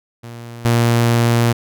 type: tone with level steps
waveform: sawtooth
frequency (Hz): 117.7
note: A#2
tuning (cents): +17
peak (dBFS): -27 / -8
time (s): 0.23-1.53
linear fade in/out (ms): 10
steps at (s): 0.65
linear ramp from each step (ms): 2
effects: none